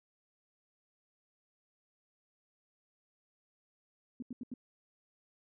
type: tone bursts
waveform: sine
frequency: 246.9 Hz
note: B3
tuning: in tune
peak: -38 dBFS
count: 4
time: 4.2-4.539 s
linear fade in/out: 2 ms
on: 24 ms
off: 81 ms
effects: none